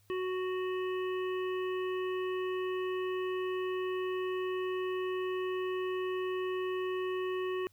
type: harmonic tone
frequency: 370 Hz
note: F#4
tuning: in tune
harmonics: 1 / 3 / 5 / 7 / 8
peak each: -32 / -42 / -46 / -49 / -50 dBFS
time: 0.1-7.67 s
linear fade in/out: 0 ms
effects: added 102 Hz sine -65 dBFS peak until 7.72 s + white hiss -70 dBFS RMS until 7.72 s